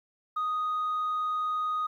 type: tone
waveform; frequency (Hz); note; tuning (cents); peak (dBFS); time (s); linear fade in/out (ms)
sine; 1244.5; D#6; 0; -25; 0.36-1.87; 10
effects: tanh soft clip ceiling -25 dBFS + 11-bit